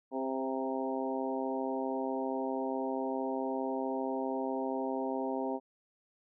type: harmonic tone with a mistuned harmonic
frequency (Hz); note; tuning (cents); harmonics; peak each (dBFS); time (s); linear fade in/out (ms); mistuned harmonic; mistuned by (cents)
132.5; C3; +22; 2 / 3 / 4 / 5 / 6 / 7; -36 / -38 / -39 / -40 / -41 / -41; 0.11-5.6; 50; 4; -15
effects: none